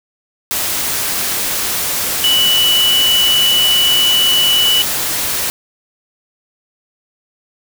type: tone in noise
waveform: sine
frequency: 2960 Hz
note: F#7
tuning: in tune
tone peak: -10 dBFS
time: 2.24-4.82 s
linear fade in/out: 0 ms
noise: white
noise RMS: -18 dBFS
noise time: 0.51-5.5 s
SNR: +5 dB
effects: none